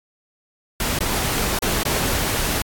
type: noise with dropouts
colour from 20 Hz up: pink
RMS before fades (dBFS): -22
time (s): 0.8-2.62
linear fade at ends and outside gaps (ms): 2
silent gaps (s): 0.989-1.006 / 1.589-1.622 / 1.834-1.853
effects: AAC 64 kbps